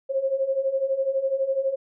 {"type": "beating tone pair", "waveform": "sine", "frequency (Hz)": [529, 541], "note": ["C5", "C#5"], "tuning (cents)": [19, -42], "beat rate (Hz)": 12, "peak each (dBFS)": [-27, -23], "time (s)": [0.09, 1.76], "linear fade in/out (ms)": 20, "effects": []}